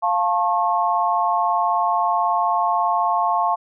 sine chord, F augmented, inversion none, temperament equal with one note detuned, 698.5 / 880 / 1085.3 Hz, F5 / A5 / C#6, 0 / 0 / -37 cents, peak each -21 dBFS, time 0.02-3.56 s, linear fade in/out 20 ms, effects none

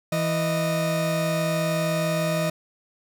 40% pulse tone pair together, 164.81 / 619.7 Hz, E3 / D#5, 0 / -7 cents, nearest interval octave + major seventh, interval 2293 cents, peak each -24 dBFS, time 0.12-2.5 s, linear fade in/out 5 ms, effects none

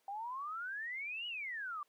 sine exponential two-way sweep, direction up then down, 774 to 2958 to 1144 Hz, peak -39 dBFS, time 0.08-1.83 s, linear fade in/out 2 ms, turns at 1.27 s, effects pink hiss -75 dBFS RMS until 1.88 s + high-pass 400 Hz 12 dB/octave

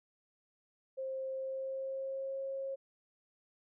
sine tone with pitch glide, 529 to 540.7 Hz, C5 to C#5, +19 to -43 cents, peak -36 dBFS, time 0.97-2.76 s, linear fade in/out 20 ms, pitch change +38 cents, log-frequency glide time 1.33-2.43 s, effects none

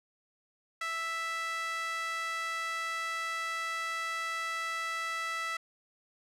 sawtooth tone with high-pass filter, 659.3 Hz, E5, in tune, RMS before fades -35 dBFS, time 0.81-5.57 s, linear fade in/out 5 ms, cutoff 1600 Hz, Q 8, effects low-pass 10000 Hz 12 dB/octave

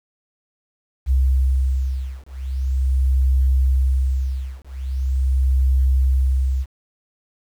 sine beating tone pair, 65.5 / 65.92 Hz, C2 / C2, +2 / +14 cents, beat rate 0.42 Hz, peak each -18 dBFS, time 1.06-6.66 s, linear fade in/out 50 ms, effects tanh soft clip ceiling -8 dBFS + 8-bit

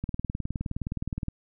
click train, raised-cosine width 5 ms, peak -18 dBFS, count 25, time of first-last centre 0.04-1.284 s, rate 19.3 Hz, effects none

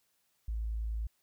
sine tone, 55 Hz, A1, in tune, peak -32 dBFS, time 0.48-1.07 s, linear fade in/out 5 ms, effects white hiss -75 dBFS RMS until 1.22 s

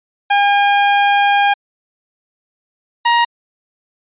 sawtooth tone pair in turn, 809 / 944 Hz, G#5 / A#5, -46 / +22 cents, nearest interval minor third, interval 268 cents, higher second, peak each -6 dBFS, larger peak neither, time 0.3-1.54 / 3.05-3.25 s, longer first, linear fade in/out 10 ms, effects resampled to 8000 Hz

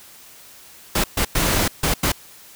pink noise bursts at uneven times, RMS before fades -19 dBFS, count 5, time 0.95-1.04 / 1.17-1.25 / 1.35-1.68 / 1.83-1.94 / 2.03-2.12 s, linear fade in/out 5 ms, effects white hiss -45 dBFS RMS until 2.55 s

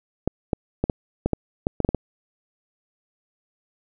clicks, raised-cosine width 2 ms, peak -7 dBFS, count 11, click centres 0.276 / 0.532 / 0.84 / 0.898 / 1.26 / 1.333 / 1.669 / 1.803 / 1.848 / 1.89 / 1.947 s, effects none

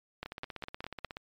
two click trains, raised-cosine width 0.3 ms, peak -21 / -24 dBFS, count 5 / 16, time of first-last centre 0.23-1.046 / 0.26-1.169 s, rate 4.9 / 16.5 Hz, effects MP3 96 kbps

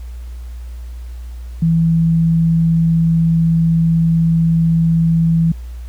sine tone, 164.81 Hz, E3, in tune, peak -10 dBFS, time 1.62-5.52 s, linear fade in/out 5 ms, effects added 60 Hz sine -26 dBFS peak until 5.88 s + pink hiss -49 dBFS RMS until 5.88 s

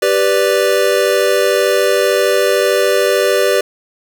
square chord, G major, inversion none, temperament equal, 392 / 493.9 / 587.3 Hz, G4 / B4 / D5, 0 / 0 / 0 cents, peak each -16 dBFS, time 0.02-3.61 s, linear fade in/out 5 ms, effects none

